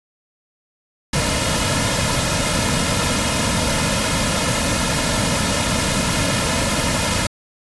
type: noise with comb filter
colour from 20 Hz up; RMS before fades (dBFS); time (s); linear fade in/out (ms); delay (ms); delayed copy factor
pink; -19; 1.13-7.27; 5; 2.6; -0.65
effects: resampled to 24000 Hz